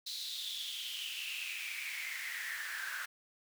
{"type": "noise with high-pass filter sweep", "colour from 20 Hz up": "pink", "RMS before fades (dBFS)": -41, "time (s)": [0.06, 3.06], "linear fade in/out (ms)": 10, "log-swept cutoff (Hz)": [4100, 1500], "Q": 7.2, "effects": []}